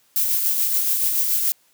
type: noise with tremolo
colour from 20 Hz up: violet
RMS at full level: -19 dBFS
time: 0.16-1.52 s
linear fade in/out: 0 ms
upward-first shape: sine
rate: 7 Hz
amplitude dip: 35%
effects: white hiss -60 dBFS RMS until 1.73 s + high-pass 100 Hz 12 dB/octave